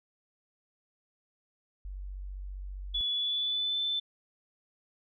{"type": "tone", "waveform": "sine", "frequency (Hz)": 47.54, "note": "F#1", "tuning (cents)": 48, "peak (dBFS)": -37, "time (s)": [1.85, 3.01], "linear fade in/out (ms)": 0}
{"type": "tone with pitch glide", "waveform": "sine", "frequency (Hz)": [3419, 3527], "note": ["G#7", "A7"], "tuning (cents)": [50, 3], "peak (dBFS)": -28, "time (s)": [2.94, 4], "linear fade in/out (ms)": 10, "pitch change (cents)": 53, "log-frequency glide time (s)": [3.15, 3.79]}
{"effects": []}